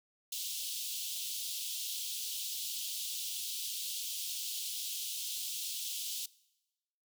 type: high-pass noise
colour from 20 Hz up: pink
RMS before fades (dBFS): -39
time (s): 0.32-6.26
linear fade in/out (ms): 5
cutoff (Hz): 3000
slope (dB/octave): 48
effects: noise-tail reverb RT60 1.0 s tail -22 dB re dry